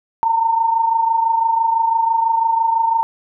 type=tone pair together; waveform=sine; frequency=906.3 / 932.3 Hz; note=A#5 / A#5; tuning=-49 / 0 cents; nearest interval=unison; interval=49 cents; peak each=-14 / -21 dBFS; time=0.23-3.03 s; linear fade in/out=0 ms; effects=none